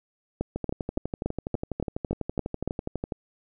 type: two click trains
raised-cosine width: 2 ms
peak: -16 / -13 dBFS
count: 32 / 9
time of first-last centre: 0.56-3.122 / 0.41-2.676 s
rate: 12.1 / 3.53 Hz
effects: none